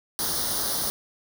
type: noise with comb filter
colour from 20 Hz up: white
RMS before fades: -27 dBFS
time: 0.19-0.9 s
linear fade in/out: 0 ms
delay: 0.2 ms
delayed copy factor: +0.85
effects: none